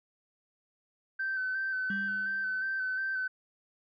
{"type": "tone with vibrato", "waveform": "sine", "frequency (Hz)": 1538, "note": "G6", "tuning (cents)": -33, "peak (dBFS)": -29, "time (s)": [1.19, 3.28], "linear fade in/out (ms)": 10, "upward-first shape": "square", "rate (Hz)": 2.8, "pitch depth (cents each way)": 22}
{"type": "tone with exponential decay", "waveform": "sine", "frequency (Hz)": 198.9, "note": "G3", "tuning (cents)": 25, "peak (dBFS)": -31, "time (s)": [1.9, 2.73], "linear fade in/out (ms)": 2, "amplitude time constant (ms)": 180}
{"effects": ["tanh soft clip ceiling -25 dBFS"]}